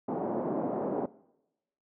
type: band-pass noise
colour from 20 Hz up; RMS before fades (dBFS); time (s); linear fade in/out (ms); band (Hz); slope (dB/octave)
pink; -32; 0.08-1.06; 5; 200 to 800; 24
effects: noise-tail reverb RT60 0.9 s tail -21 dB re dry